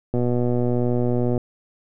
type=click train; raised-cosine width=2 ms; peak=-10 dBFS; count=152; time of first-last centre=0.14-1.378 s; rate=122 Hz; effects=none